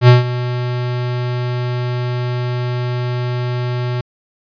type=tone with ADSR envelope; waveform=square; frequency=123.3 Hz; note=B2; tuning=2 cents flat; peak=-3 dBFS; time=0.01-4.01 s; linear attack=71 ms; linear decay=150 ms; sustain=-15 dB; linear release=4 ms; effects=resampled to 11025 Hz